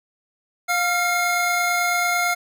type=tone cluster; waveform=square; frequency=707 / 1384 / 2150 Hz; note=F5 / F6 / C7; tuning=+21 / -16 / +47 cents; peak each=-24 dBFS; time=0.68-2.35 s; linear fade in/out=20 ms; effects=none